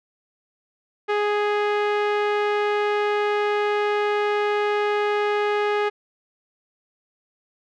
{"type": "tone with low-pass filter", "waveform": "sawtooth", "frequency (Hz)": 415.3, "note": "G#4", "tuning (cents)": 0, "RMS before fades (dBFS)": -22, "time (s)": [1.08, 5.9], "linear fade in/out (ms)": 20, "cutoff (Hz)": 2300, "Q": 1.1, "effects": []}